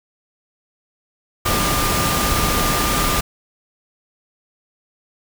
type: tone in noise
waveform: sine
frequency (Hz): 1200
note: D6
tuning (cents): +37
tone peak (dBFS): -23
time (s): 1.45-3.21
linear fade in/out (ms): 10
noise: pink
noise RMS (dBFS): -19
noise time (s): 1.45-3.21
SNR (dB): -7
effects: none